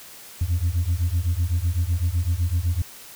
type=beating tone pair; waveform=sine; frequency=82.41 / 90.31 Hz; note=E2 / F#2; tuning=0 / -41 cents; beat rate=7.9 Hz; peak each=-21 dBFS; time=0.41-2.82 s; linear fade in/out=5 ms; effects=tanh soft clip ceiling -16 dBFS + white hiss -43 dBFS RMS until 3.15 s